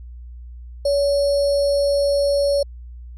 sine tone with sample-and-hold, 566 Hz, C#5, 36 cents sharp, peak -15 dBFS, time 0.85-2.63 s, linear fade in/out 5 ms, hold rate 4900 Hz, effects added 60 Hz sine -34 dBFS peak until 3.17 s + resampled to 22050 Hz

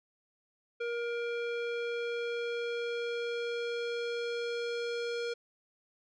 square tone with low-pass filter sweep, 472.2 Hz, A#4, 22 cents sharp, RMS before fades -35 dBFS, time 0.8-5.34 s, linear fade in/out 10 ms, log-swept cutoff 2500 to 4600 Hz, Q 1.5, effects none

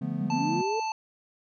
triangle chord, B half-diminished seventh, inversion first, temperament equal, 146.83 / 174.61 / 220 / 246.9 Hz, D3 / F3 / A3 / B3, 0 / 0 / 0 / 0 cents, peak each -32 dBFS, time 0.01-0.62 s, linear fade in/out 10 ms
sine linear sweep, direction up, 182.3 to 455.7 Hz, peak -28 dBFS, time 0.21-0.8 s, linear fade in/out 5 ms
harmonic tone, 880 Hz, A5, in tune, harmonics 1 / 3 / 5 / 7, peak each -28 / -38 / -42 / -45 dBFS, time 0.3-0.92 s, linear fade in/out 2 ms
effects none

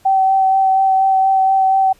sine tone with vibrato, 768 Hz, G5, 36 cents flat, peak -10 dBFS, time 0.05-1.93 s, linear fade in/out 10 ms, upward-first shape sine, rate 4.2 Hz, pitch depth 13 cents each way, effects pink hiss -52 dBFS RMS until 1.99 s + resampled to 32000 Hz

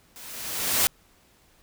white noise with level ramp, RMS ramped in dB -44 to -20 dBFS, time 0.16-0.87 s, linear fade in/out 0 ms, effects pink hiss -60 dBFS RMS until 1.62 s

